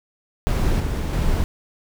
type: noise with level steps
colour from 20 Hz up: brown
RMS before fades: -19 / -23 / -20 dBFS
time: 0.47-1.44 s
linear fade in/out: 0 ms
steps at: 0.8 / 1.13 s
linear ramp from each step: 2 ms
effects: none